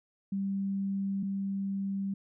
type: tone pair in turn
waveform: sine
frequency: 196.1 / 196.1 Hz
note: G3 / G3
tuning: +1 / +1 cents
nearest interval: unison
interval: 0 cents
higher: neither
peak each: -29 / -30 dBFS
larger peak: first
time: 0.32-1.23 / 1.23-2.14 s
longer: neither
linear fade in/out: 5 ms
effects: none